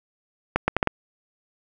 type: accelerating click train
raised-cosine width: 0.5 ms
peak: -4 dBFS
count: 5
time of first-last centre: 0.56-0.873 s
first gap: 120 ms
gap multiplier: 0.72
effects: none